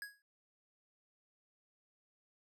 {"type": "tone with exponential decay", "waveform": "square", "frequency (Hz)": 1661.2, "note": "G#6", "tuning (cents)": 0, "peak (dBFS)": -40, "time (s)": [0.02, 0.22], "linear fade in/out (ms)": 1, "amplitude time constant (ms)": 42, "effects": []}